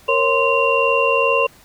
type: tone cluster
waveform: sine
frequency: 465.5 / 548 / 1041 / 2761 Hz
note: A#4 / C#5 / C6 / F7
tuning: -2 / -20 / -9 / -20 cents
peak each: -19 dBFS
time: 0.08-1.47 s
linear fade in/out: 10 ms
effects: pink hiss -48 dBFS RMS until 1.64 s